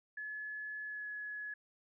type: tone with pitch glide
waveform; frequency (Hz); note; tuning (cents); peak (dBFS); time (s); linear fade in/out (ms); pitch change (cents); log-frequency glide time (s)
sine; 1709 to 1693.3; G#6 to G#6; +49 to +33; -40; 0.17-1.54; 5; -16; 0.84-1.07
effects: none